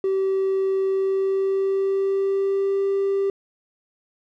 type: tone with pitch glide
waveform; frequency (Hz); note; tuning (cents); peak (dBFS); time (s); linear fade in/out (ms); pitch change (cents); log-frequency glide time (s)
triangle; 385 to 393.5; G4 to G4; -31 to +7; -16; 0.04-3.3; 2; +38; 0.87-2.85
effects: tanh soft clip ceiling -14 dBFS